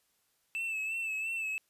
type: tone with vibrato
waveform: triangle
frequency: 2637 Hz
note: E7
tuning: in tune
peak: -31 dBFS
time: 0.55-1.58 s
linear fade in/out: 0 ms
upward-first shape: sine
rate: 2.9 Hz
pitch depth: 45 cents each way
effects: white hiss -74 dBFS RMS until 1.69 s + resampled to 32000 Hz